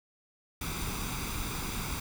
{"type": "noise with comb filter", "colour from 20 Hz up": "pink", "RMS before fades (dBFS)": -35, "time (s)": [0.61, 2], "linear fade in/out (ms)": 5, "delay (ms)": 0.83, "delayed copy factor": 0.6, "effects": []}